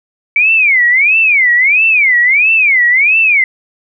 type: tone with vibrato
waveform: sine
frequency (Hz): 2260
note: C#7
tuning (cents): +33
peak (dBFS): -6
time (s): 0.36-3.44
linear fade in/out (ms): 2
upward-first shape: sine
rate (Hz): 1.5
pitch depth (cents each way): 290
effects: none